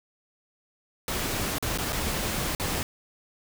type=noise with dropouts; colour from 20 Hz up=pink; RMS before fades=-29 dBFS; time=1.08-2.83 s; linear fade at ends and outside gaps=1 ms; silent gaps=1.584-1.625 / 1.776-1.785 / 1.924-1.929 / 2.55-2.598 s; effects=none